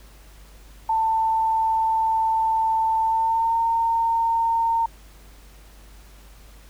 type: tone with pitch glide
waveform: sine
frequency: 891 to 915 Hz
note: A5 to A#5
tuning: +22 to -32 cents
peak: -18 dBFS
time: 0.89-4.86 s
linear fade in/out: 5 ms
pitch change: +46 cents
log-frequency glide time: 3.02-3.57 s
effects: added 50 Hz sine -45 dBFS peak until 6.69 s + pink hiss -52 dBFS RMS until 6.69 s